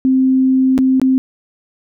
sine tone with dropouts, 261.6 Hz, C4, in tune, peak -9 dBFS, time 0.05-1.18 s, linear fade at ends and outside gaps 0 ms, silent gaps 0.779-0.788 / 0.998-1.016 s, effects none

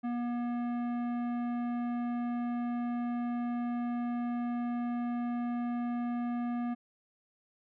sine tone with tanh clipping, 240.4 Hz, B3, 46 cents flat, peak -33 dBFS, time 0.03-6.75 s, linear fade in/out 20 ms, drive 14 dB, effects none

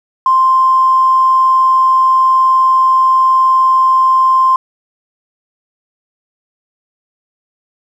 triangle tone with tanh clipping, 1046.5 Hz, C6, in tune, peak -6 dBFS, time 0.26-4.56 s, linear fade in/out 2 ms, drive 2 dB, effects none

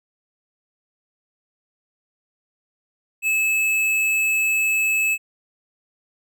triangle tone with hard clipping, 2601 Hz, E7, 24 cents flat, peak -19 dBFS, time 3.22-5.18 s, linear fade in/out 50 ms, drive 15 dB, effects none

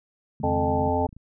sine chord, C# suspended second, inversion none, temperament equal with one note detuned, 138.59 / 155.56 / 211.9 Hz, C#3 / D#3 / G#3, 0 / 0 / +35 cents, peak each -35 dBFS, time 0.4-0.89 s, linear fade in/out 2 ms
harmonic tone, 87.31 Hz, F2, in tune, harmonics 1 / 3 / 5 / 7 / 9 / 10, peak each -28 / -28 / -28 / -28 / -28 / -28 dBFS, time 0.43-1.07 s, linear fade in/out 10 ms
click train, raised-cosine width 5 ms, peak -32 dBFS, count 11, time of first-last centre 0.79-1.166 s, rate 26.6 Hz
effects none

